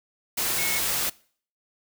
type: tone in noise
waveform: sine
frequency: 2188 Hz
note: C#7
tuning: 23 cents flat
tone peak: -29 dBFS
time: 0.58-0.79 s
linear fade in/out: 10 ms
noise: white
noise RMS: -26 dBFS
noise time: 0.37-1.1 s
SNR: -6 dB
effects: noise-tail reverb RT60 0.5 s tail -23 dB re dry